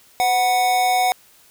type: tone with amplitude modulation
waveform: square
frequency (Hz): 740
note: F#5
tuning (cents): 0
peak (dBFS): -14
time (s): 0.2-1.12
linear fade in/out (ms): 0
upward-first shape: sine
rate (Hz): 232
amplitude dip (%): 45
effects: white hiss -52 dBFS RMS until 1.5 s